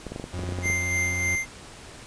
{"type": "clicks", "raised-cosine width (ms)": 2, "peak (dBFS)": -20, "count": 12, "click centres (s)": [0.067, 0.12, 0.161, 0.198, 0.241, 0.393, 0.437, 0.49, 0.523, 0.587, 0.657, 0.7]}
{"type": "tone", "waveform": "40% pulse", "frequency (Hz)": 89.6, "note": "F2", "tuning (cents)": 45, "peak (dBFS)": -29, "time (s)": [0.33, 1.36], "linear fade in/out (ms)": 10}
{"type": "tone with tremolo", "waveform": "square", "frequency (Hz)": 2093, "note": "C7", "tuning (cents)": 0, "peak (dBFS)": -23, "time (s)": [0.62, 1.46], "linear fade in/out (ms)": 50, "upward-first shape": "sine", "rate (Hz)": 3.3, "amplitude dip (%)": 40}
{"effects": ["pink hiss -44 dBFS RMS until 2.06 s", "resampled to 22050 Hz"]}